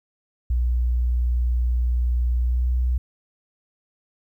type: tone with pitch glide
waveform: sine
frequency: 60.6 to 61.94 Hz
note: B1 to B1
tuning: -32 to +6 cents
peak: -18 dBFS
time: 0.5-2.98 s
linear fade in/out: 5 ms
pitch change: +38 cents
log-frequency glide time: 2.38-2.69 s
effects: 10-bit